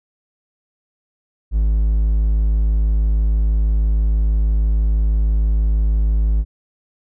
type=tone; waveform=triangle; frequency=53.1 Hz; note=G#1; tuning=39 cents sharp; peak=-11 dBFS; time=1.51-6.45 s; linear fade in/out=50 ms; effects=none